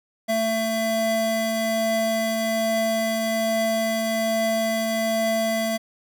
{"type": "tone pair together", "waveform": "square", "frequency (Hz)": [223.4, 669], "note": ["A3", "E5"], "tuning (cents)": [27, 25], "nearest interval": "octave + perfect fifth", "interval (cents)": 1898, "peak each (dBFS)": [-27, -23], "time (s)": [0.28, 5.78], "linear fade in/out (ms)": 20, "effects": []}